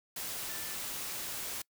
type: tone in noise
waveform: sine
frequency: 1764 Hz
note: A6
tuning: 4 cents sharp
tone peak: -50 dBFS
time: 0.49-0.75 s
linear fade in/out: 5 ms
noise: white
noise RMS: -39 dBFS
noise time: 0.16-1.62 s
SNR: -14 dB
effects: noise-tail reverb RT60 0.1 s tail -24 dB re dry